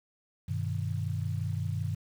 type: chord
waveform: sine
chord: G augmented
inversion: none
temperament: equal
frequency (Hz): 98 / 123.47 / 155.56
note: G2 / B2 / D#3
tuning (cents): 0 / 0 / 0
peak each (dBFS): -32 / -35 / -35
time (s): 0.48-1.95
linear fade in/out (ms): 10
effects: 9-bit